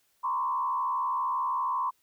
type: tone with frequency modulation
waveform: sine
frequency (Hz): 1034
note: C6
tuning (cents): -21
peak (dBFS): -26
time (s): 0.23-1.91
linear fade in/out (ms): 20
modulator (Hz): 72.6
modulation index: 1.1
effects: white hiss -70 dBFS RMS until 2.02 s